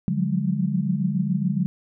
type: tone cluster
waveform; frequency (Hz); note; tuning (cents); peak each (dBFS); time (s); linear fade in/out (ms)
sine; 146.1 / 179 / 186.2 / 205.7; D3 / F3 / F#3 / G#3; -9 / +43 / +11 / -16; -26; 0.08-1.66; 0
effects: none